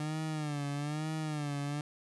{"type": "tone with vibrato", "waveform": "30% pulse", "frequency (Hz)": 149.8, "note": "D3", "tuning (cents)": 35, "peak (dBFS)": -31, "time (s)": [0, 1.81], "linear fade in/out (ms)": 2, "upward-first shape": "sine", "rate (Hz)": 1.1, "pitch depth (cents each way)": 87, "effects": ["resampled to 24000 Hz", "11-bit"]}